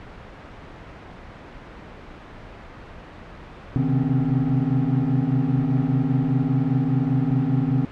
triangle tone cluster, 127.8 / 132.8 / 155.8 / 252.5 / 272.1 Hz, C3 / C3 / D#3 / B3 / C#4, -40 / +26 / +3 / +39 / -32 cents, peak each -23 dBFS, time 3.76-7.85 s, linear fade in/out 0 ms, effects pink hiss -40 dBFS RMS until 7.91 s + low-pass 2000 Hz 12 dB/octave

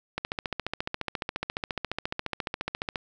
click train, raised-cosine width 0.3 ms, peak -13 dBFS, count 41, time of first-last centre 0.18-2.958 s, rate 14.4 Hz, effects none

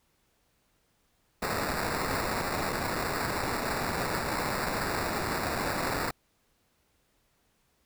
white noise with sample-and-hold, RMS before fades -31 dBFS, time 1.42-6.11 s, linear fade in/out 5 ms, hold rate 3150 Hz, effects pink hiss -71 dBFS RMS until 7.85 s

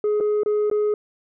sine tone with dropouts, 420 Hz, G#4, 19 cents sharp, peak -15 dBFS, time 0.04-0.94 s, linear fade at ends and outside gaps 2 ms, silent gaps 0.202-0.207 / 0.434-0.46 / 0.7-0.713 s, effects tanh soft clip ceiling -17 dBFS

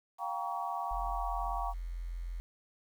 sine chord, G half-diminished seventh, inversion third, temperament just, 705.6 / 784 / 940.8 / 1128.9 Hz, F5 / G5 / Bb5 / Db6, +18 / 0 / +16 / +31 cents, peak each -39 dBFS, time 0.18-1.74 s, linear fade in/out 50 ms
sine tone, 43.1 Hz, F1, 22 cents flat, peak -36 dBFS, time 0.91-2.4 s, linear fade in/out 0 ms
effects 10-bit

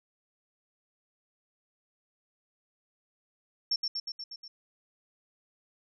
sine tone with echo, 5430 Hz, F8, 50 cents flat, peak -25 dBFS, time 3.71-3.76 s, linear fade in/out 5 ms, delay 120 ms, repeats 6, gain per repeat -3 dB, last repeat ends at 4.48 s, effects none

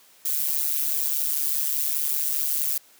violet noise with amplitude modulation, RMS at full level -21 dBFS, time 0.25-2.78 s, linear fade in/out 5 ms, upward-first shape sine, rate 145 Hz, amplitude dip 90%, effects white hiss -55 dBFS RMS until 2.99 s + high-pass 150 Hz 12 dB/octave

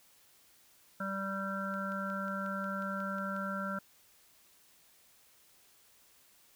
harmonic tone, 194.9 Hz, G3, 10 cents flat, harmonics 1 / 3 / 5 / 7 / 8, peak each -38 / -42 / -49 / -38 / -43 dBFS, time 1-3.79 s, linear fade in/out 5 ms
click train, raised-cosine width 0.2 ms, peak -38 dBFS, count 10, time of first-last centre 1.74-3.365 s, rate 5.54 Hz
effects white hiss -64 dBFS RMS until 6.55 s

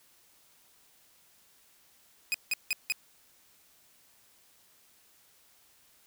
sawtooth tone bursts, 2500 Hz, D#7, 8 cents sharp, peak -23 dBFS, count 4, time 2.32-2.922 s, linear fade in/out 0 ms, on 23 ms, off 170 ms, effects white hiss -63 dBFS RMS until 6.06 s

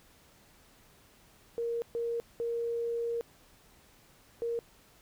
sine tone bursts at uneven times, 467.5 Hz, A#4, 5 cents sharp, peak -30 dBFS, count 4, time 1.58-1.82 / 1.95-2.2 / 2.4-3.21 / 4.42-4.59 s, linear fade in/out 0 ms, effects pink hiss -61 dBFS RMS until 5.01 s

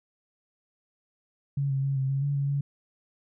sine tone with pitch steps, 140 / 135.5 / 137.8 / 133.5 / 136.9 / 142.3 / 139.9 / 141.2 Hz, C#3 / C#3 / C#3 / C3 / C#3 / C#3 / C#3 / C#3, +18 / -39 / -10 / +35 / -21 / +46 / +16 / +32 cents, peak -24 dBFS, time 1.57-2.61 s, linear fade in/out 5 ms, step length 130 ms, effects none

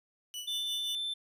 sawtooth tone with tremolo, 2960 Hz, F#7, in tune, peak -33 dBFS, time 0.34-0.95 s, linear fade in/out 0 ms, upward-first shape triangle, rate 5.7 Hz, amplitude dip 80%
triangle tone, 3540 Hz, A7, 10 cents sharp, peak -31 dBFS, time 0.47-1.14 s, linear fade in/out 10 ms
effects resampled to 32000 Hz

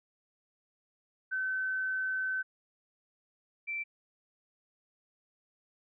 sine tone pair in turn, 1527 / 2339 Hz, G6 / D7, -46 / -8 cents, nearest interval perfect fifth, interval 738 cents, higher second, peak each -30 / -33 dBFS, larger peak first, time 1.31-2.43 / 3.67-3.84 s, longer first, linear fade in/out 20 ms, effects none

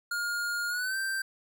square tone with pitch glide, 1420 to 1566.5 Hz, F6 to G6, +28 to -2 cents, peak -30 dBFS, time 0.11-1.22 s, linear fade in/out 5 ms, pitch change +170 cents, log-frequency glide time 0.68-0.97 s, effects none

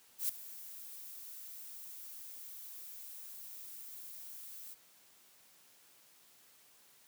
violet noise with ADSR envelope, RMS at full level -32 dBFS, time 0.18-4.75 s, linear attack 110 ms, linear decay 6 ms, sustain -17 dB, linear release 23 ms, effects white hiss -64 dBFS RMS until 7.07 s + high-pass 100 Hz 12 dB/octave

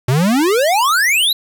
square exponential sweep, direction up, 119.2 to 4097 Hz, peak -12 dBFS, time 0.08-1.33 s, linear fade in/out 5 ms, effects 7-bit

